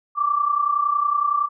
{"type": "tone pair together", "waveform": "sine", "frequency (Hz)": [1143.9, 1174.7], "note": ["D6", "D6"], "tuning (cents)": [-46, 0], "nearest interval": "unison", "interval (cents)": 46, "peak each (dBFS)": [-23, -19], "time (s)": [0.15, 1.49], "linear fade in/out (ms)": 50, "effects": []}